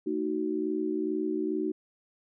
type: chord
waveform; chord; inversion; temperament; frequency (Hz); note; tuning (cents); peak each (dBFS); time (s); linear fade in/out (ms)
sine; D# diminished; second; just; 224 / 311.1 / 373.4; A3 / D#4 / F#4; +31 / 0 / +16; -36 / -30 / -31; 0.06-1.72; 10
effects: none